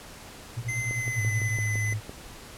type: tone with tremolo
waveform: sine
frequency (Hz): 117.9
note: A#2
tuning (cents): +20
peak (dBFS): -27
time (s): 0.56-1.6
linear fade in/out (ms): 20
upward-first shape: sine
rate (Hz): 10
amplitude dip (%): 90
type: tone with pitch glide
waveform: square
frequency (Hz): 2066 to 2023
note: C7 to B6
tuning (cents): -22 to +41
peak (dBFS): -30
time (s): 0.68-1.94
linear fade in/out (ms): 10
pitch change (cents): -37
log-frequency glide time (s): 0.82-1.27
type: click train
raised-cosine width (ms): 2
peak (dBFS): -25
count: 8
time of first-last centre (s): 0.91-2.094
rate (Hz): 5.91
type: tone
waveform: sine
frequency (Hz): 106.6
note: G#2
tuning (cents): +46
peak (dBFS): -26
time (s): 1.16-2.01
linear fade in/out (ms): 50
effects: pink hiss -45 dBFS RMS until 2.57 s + low-pass 12000 Hz 12 dB/octave